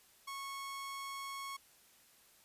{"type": "tone", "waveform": "sawtooth", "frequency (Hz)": 1100, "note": "C#6", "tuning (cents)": -14, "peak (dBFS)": -38, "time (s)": [0.27, 1.57], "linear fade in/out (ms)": 10, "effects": ["white hiss -65 dBFS RMS until 2.44 s", "resampled to 32000 Hz"]}